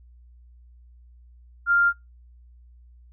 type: tone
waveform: sine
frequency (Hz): 1396.9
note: F6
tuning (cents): 0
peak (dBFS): -16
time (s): 1.66-1.93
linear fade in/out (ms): 50
effects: noise-tail reverb RT60 0.2 s tail -25 dB re dry + added 60 Hz sine -48 dBFS peak until 3.12 s